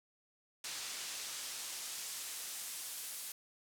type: noise with band-pass filter sweep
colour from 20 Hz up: pink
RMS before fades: -44 dBFS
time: 0.64-3.32 s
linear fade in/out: 2 ms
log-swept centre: 5400 to 11000 Hz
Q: 0.73
effects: none